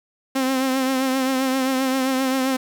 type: tone with vibrato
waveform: sawtooth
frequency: 262.9 Hz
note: C4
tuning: 8 cents sharp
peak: -15 dBFS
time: 0.35-2.57 s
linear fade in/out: 10 ms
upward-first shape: triangle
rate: 7.6 Hz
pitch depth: 47 cents each way
effects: 7-bit